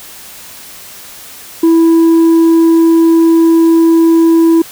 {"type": "tone with tanh clipping", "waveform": "sine", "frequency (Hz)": 329.6, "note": "E4", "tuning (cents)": 0, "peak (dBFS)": -5, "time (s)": [1.63, 4.62], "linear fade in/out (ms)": 5, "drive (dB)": 3, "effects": ["white hiss -32 dBFS RMS until 4.71 s"]}